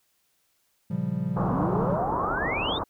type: chord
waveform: triangle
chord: G half-diminished seventh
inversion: first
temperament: equal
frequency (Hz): 116.54 / 138.59 / 174.61 / 196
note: Bb2 / Db3 / F3 / G3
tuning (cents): 0 / 0 / 0 / 0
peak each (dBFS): -33 / -30 / -27 / -29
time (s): 0.9-1.97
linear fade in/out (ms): 10
type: low-pass noise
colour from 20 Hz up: white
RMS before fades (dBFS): -29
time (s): 1.36-2.84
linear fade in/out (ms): 10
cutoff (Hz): 1200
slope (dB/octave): 48
type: exponential sweep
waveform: sine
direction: up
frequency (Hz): 233.7 to 3800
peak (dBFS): -28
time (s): 1.5-2.79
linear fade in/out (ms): 20
effects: white hiss -70 dBFS RMS until 2.89 s